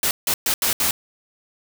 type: noise bursts at uneven times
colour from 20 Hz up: white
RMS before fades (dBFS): -20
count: 5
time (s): 0.03-0.11 / 0.27-0.34 / 0.46-0.54 / 0.62-0.73 / 0.8-0.91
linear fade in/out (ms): 2
effects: none